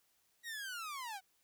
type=linear sweep; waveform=sawtooth; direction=down; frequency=1923 to 731 Hz; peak=-38 dBFS; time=0.43-1.21 s; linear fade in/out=50 ms; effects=white hiss -75 dBFS RMS until 1.43 s